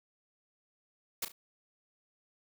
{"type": "noise with echo", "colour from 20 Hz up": "white", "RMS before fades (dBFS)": -34, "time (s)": [1.22, 1.25], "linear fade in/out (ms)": 5, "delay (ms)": 35, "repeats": 2, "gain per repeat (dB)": -10, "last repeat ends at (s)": 1.32, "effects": []}